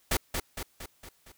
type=noise with echo; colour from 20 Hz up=pink; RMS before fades=-26 dBFS; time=0.11-0.17 s; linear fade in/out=5 ms; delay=230 ms; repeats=5; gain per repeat=-5 dB; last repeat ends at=1.32 s; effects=white hiss -66 dBFS RMS until 1.37 s